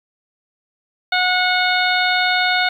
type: harmonic tone with a mistuned harmonic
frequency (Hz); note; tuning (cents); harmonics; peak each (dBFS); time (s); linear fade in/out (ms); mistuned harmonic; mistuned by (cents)
730; F#5; -24; 1 / 2 / 3 / 4 / 5 / 6; -20 / -19 / -21 / -28 / -23 / -26; 1.12-2.69; 5; 6; -31
effects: 8-bit